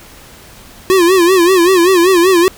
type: tone with vibrato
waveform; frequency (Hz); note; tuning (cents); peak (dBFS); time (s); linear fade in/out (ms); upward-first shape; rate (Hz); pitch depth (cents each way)
square; 360; F#4; -47; -7; 0.9-2.48; 0; sine; 5.2; 120
effects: pink hiss -38 dBFS RMS until 2.57 s